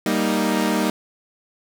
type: chord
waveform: sawtooth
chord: Eb major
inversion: first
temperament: equal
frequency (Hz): 196 / 233.1 / 311.1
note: G3 / Bb3 / Eb4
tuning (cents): 0 / 0 / 0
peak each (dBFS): -19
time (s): 0.06-0.9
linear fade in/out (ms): 2
effects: none